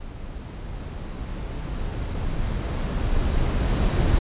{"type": "noise with level ramp", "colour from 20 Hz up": "brown", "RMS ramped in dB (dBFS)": [-36, -19], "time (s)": [0, 4.19], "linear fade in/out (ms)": 10, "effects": ["resampled to 8000 Hz"]}